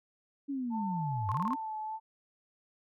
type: linear two-way sweep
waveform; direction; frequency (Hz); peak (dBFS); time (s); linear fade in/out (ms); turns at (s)
sine; down then up; 286.7 to 93 to 286.7; -32; 0.48-1.56; 20; 1.3
type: tone with vibrato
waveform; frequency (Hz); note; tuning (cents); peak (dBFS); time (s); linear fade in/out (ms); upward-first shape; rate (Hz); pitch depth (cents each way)
sine; 880; A5; 0; -35; 0.7-2; 50; sine; 1.6; 34
type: tone bursts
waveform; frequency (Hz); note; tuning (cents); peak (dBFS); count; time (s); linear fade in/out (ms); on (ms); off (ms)
sine; 1068; C6; +35; -30; 5; 1.29-1.533; 0; 27; 27
effects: none